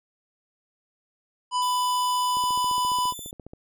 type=harmonic tone; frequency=995 Hz; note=B5; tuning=13 cents sharp; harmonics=1 / 3 / 5 / 7 / 9; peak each=-22 / -32 / -36 / -39 / -41 dBFS; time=1.51-3.14 s; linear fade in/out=50 ms
type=tone; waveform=10% pulse; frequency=3520 Hz; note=A7; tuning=in tune; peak=-29 dBFS; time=1.62-3.31 s; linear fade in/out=2 ms
type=click train; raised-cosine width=2 ms; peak=-28 dBFS; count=18; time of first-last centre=2.37-3.534 s; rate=14.6 Hz
effects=none